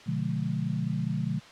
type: chord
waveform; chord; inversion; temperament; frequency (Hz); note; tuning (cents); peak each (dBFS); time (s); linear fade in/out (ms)
sine; B diminished seventh; none; just; 123.47 / 148.16 / 177.8 / 213.4; B2 / D3 / F3 / Ab3; 0 / +16 / +31 / +47; -33 / -31 / -32 / -34; 0.06-1.4; 20
effects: white hiss -49 dBFS RMS until 1.51 s + low-pass 4000 Hz 12 dB/octave